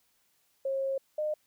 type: tone pair in turn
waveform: sine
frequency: 540 / 609.3 Hz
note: C#5 / D#5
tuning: -45 / -36 cents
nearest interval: major second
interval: 209 cents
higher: second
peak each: -28 dBFS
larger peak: neither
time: 0.65-0.98 / 1.18-1.34 s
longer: first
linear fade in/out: 5 ms
effects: white hiss -71 dBFS RMS until 1.46 s